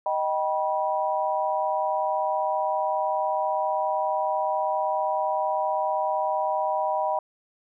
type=chord; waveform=sine; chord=Eb augmented; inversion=none; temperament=just; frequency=622.3 / 777.8 / 972.3 Hz; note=Eb5 / G5 / B5; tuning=0 / -14 / -27 cents; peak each=-27 dBFS; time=0.06-7.19 s; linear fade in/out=2 ms; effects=none